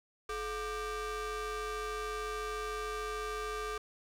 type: ring-modulated tone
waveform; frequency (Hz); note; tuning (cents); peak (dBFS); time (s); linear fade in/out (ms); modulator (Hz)
35% pulse; 381.1; G4; -49; -31; 0.29-3.78; 5; 809
effects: low-pass 11000 Hz 12 dB/octave + 11-bit